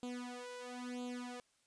sawtooth tone with flanger, 246.9 Hz, B3, in tune, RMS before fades -45 dBFS, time 0.03-1.4 s, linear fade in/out 0 ms, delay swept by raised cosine 0.27 to 2.07 ms, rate 1 Hz, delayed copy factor +0.95, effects white hiss -75 dBFS RMS until 1.66 s + resampled to 22050 Hz

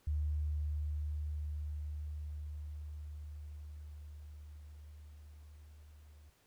sine tone with level ramp, 74.9 Hz, D2, 35 cents sharp, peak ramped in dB -31 to -55 dBFS, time 0.07-6.3 s, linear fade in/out 5 ms, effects pink hiss -70 dBFS RMS until 6.46 s

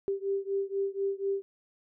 sine beating tone pair, 392 / 396.1 Hz, G4 / G4, 0 / +18 cents, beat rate 4.1 Hz, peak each -31 / -32 dBFS, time 0.08-1.42 s, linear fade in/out 0 ms, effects none

